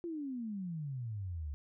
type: exponential sweep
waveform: sine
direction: down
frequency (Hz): 351.3 to 69.3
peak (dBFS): -37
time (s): 0.04-1.54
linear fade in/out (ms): 0
effects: none

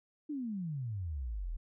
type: exponential sweep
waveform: sine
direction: down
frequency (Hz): 310.5 to 36.71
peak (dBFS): -35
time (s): 0.29-1.57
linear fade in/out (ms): 10
effects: none

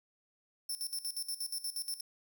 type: tone with tremolo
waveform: 15% pulse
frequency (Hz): 5360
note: E8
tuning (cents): +28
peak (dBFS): -29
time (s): 0.69-2.01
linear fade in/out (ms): 5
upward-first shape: square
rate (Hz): 8.4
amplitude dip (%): 80
effects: none

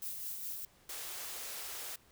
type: noise with tremolo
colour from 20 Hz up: violet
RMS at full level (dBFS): -40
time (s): 0.02-0.65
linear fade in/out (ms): 2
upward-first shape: sine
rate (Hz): 4.8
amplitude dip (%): 35
type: high-pass noise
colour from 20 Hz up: white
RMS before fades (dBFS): -43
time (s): 0.89-1.96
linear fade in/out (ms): 5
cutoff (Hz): 350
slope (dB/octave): 48
effects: pink hiss -65 dBFS RMS until 2.11 s

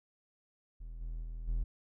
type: tone with level steps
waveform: triangle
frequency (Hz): 40.86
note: E1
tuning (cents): -14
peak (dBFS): -40 / -35 / -37 / -28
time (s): 0.8-1.64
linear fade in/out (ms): 10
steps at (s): 1 / 1.22 / 1.47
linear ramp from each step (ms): 20
effects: none

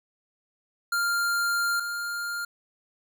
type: tone pair in turn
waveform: square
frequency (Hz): 1396.9 / 1403.5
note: F6 / F6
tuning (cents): 0 / +8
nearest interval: unison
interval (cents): 8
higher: second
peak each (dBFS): -24 / -30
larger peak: first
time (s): 0.92-1.8 / 1.8-2.45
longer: first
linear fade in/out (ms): 5
effects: none

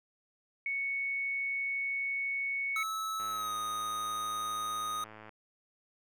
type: tone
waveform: sine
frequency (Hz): 2217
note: C#7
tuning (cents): 0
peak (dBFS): -31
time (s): 0.66-2.83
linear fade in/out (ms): 2
type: tone with pitch glide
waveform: square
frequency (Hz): 1300 to 1243.4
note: E6 to D#6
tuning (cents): -24 to -2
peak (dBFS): -34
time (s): 2.76-5.04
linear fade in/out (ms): 2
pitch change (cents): -78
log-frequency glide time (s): 3.29-3.55
type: click train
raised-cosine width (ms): 0.5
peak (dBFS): -34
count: 227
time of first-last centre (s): 3.2-5.293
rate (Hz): 108
effects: none

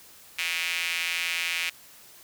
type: tone with high-pass filter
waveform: square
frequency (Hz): 85.5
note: F2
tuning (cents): -36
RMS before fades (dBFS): -29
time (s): 0.38-1.7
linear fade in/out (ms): 10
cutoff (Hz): 2400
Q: 3.5
effects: white hiss -51 dBFS RMS until 2.23 s

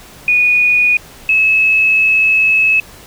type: tone pair in turn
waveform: sine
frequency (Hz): 2463 / 2588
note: D#7 / E7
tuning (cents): -18 / -32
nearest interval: minor second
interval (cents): 86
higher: second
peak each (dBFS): -8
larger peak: neither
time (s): 0.28-0.97 / 1.29-2.8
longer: second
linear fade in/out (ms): 2
effects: pink hiss -38 dBFS RMS until 3.06 s

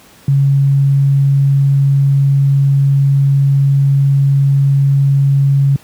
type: tone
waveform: sine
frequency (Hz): 138.59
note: C#3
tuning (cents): 0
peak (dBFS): -7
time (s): 0.28-5.76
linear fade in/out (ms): 2
effects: pink hiss -43 dBFS RMS until 5.83 s + high-pass 80 Hz 12 dB/octave

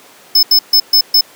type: tone bursts at uneven times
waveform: square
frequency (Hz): 5220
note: E8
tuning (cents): -18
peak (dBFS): -6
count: 5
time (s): 0.35-0.43 / 0.51-0.59 / 0.73-0.8 / 0.93-1.01 / 1.14-1.21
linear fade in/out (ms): 5
effects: pink hiss -41 dBFS RMS until 1.35 s + high-pass 300 Hz 12 dB/octave

